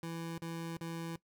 25% pulse tone bursts, 166.1 Hz, E3, 13 cents sharp, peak -35 dBFS, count 3, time 0.03-1.16 s, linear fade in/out 2 ms, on 350 ms, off 40 ms, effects noise-tail reverb RT60 0.1 s tail -18 dB re dry

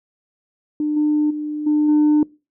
sine tone with level steps, 300.3 Hz, D4, 39 cents sharp, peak -17 / -13 / -22 / -12 / -9 dBFS, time 0.8-2.23 s, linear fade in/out 2 ms, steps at 0.96 / 1.3 / 1.66 / 1.88 s, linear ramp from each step 10 ms, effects noise-tail reverb RT60 0.3 s tail -25 dB re dry + tanh soft clip ceiling -10 dBFS

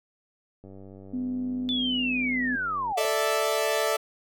click train, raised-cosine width 2 ms, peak -33 dBFS, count 222, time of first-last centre 0.64-2.921 s, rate 96.9 Hz
sine tone, 251.8 Hz, B3, 34 cents sharp, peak -27 dBFS, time 1.13-2.56 s, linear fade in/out 10 ms
sine linear sweep, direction down, 3520 to 545 Hz, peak -26 dBFS, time 1.69-3.05 s, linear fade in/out 0 ms
sawtooth chord, A suspended fourth, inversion none, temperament equal, 440 / 587.3 / 659.3 Hz, A4 / D5 / E5, 0 / 0 / 0 cents, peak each -24 dBFS, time 2.97-3.97 s, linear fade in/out 10 ms
effects none

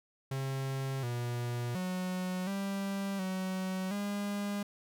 45% pulse tone with pitch steps, 134.5 / 120.6 / 183.6 / 196.8 / 187.4 / 203.2 Hz, C3 / B2 / F#3 / G3 / F#3 / G#3, +48 / -41 / -13 / +7 / +22 / -38 cents, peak -33 dBFS, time 0.31-4.63 s, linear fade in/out 5 ms, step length 720 ms, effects none

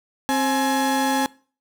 35% pulse tone pair together, 265.5 / 843 Hz, C4 / G#5, +25 / +26 cents, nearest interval octave + minor sixth, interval 2001 cents, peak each -20 dBFS, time 0.29-1.26 s, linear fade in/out 0 ms, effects noise-tail reverb RT60 0.4 s tail -22 dB re dry

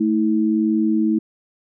sine tone pair together, 220 / 321.6 Hz, A3 / E4, 0 / -43 cents, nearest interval perfect fifth, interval 657 cents, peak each -18 dBFS, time 0-1.19 s, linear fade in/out 10 ms, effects none

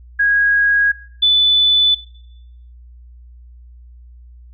sine tone pair in turn, 1647 / 3490 Hz, G#6 / A7, -15 / -15 cents, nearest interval octave + minor second, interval 1300 cents, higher second, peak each -11 / -9 dBFS, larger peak second, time 0.19-0.92 / 1.22-1.95 s, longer neither, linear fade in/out 10 ms, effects noise-tail reverb RT60 0.8 s tail -19 dB re dry + added 60 Hz sine -38 dBFS peak until 4.53 s

